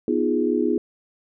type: chord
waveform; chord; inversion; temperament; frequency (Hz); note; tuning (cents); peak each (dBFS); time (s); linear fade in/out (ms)
sine; F half-diminished seventh; second; equal; 246.9 / 311.1 / 349.2 / 415.3; Cb4 / Eb4 / F4 / Ab4; 0 / 0 / 0 / 0; -24; 0.08-0.78; 2
effects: none